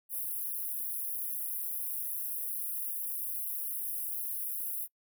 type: high-pass noise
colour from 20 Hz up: white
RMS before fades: -36 dBFS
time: 0.09-4.88 s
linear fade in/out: 50 ms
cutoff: 10000 Hz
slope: 96 dB/octave
effects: noise-tail reverb RT60 0.1 s tail -24 dB re dry